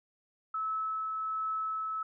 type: tone with tremolo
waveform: sine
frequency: 1300 Hz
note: E6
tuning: 24 cents flat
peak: -30 dBFS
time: 0.54-2.03 s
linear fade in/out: 5 ms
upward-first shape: triangle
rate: 1.3 Hz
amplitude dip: 25%
effects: none